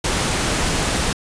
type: noise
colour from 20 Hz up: pink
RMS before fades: -20 dBFS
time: 0.04-1.13 s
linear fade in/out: 5 ms
effects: resampled to 22050 Hz